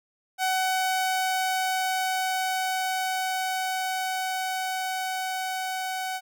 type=tone with level ramp; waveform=sawtooth; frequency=751 Hz; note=F#5; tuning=26 cents sharp; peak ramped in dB=-19 to -25 dBFS; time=0.38-6.21 s; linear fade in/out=50 ms; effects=none